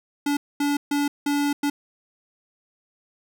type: tone bursts at uneven times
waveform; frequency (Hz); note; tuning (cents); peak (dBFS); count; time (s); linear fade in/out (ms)
square; 287.8; D4; -35; -21; 5; 0.26-0.37 / 0.6-0.77 / 0.91-1.08 / 1.26-1.53 / 1.63-1.7; 5
effects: none